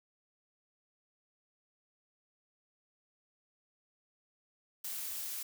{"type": "noise", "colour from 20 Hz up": "blue", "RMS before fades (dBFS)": -40, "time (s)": [4.84, 5.43], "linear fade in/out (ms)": 5, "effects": []}